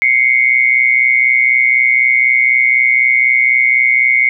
sine tone pair together, 2093 / 2217 Hz, C7 / C#7, 0 / 0 cents, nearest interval minor second, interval 100 cents, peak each -11 dBFS, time 0.02-4.29 s, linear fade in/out 0 ms, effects none

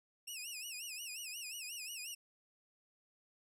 15% pulse tone with vibrato, 2677 Hz, E7, 26 cents sharp, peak -36 dBFS, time 0.27-2.15 s, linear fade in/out 10 ms, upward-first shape sine, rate 5.6 Hz, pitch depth 160 cents each way, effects none

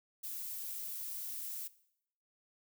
violet noise, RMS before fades -42 dBFS, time 0.23-1.68 s, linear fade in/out 10 ms, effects noise-tail reverb RT60 0.7 s tail -18 dB re dry

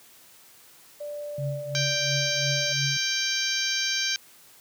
sine tone, 587.3 Hz, D5, in tune, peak -32 dBFS, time 1-2.73 s, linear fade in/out 10 ms
sine tone with tremolo, 138.59 Hz, C#3, in tune, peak -25 dBFS, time 1.38-2.97 s, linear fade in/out 2 ms, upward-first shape triangle, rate 2.9 Hz, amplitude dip 95%
harmonic tone, 785 Hz, G5, 2 cents sharp, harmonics 2 / 3 / 4 / 5 / 6 / 7 / 8, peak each -32 / -32 / -32 / -32 / -32 / -32 / -32 dBFS, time 1.75-4.16 s, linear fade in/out 0 ms
effects white hiss -53 dBFS RMS until 4.6 s + high-pass 80 Hz 12 dB/octave

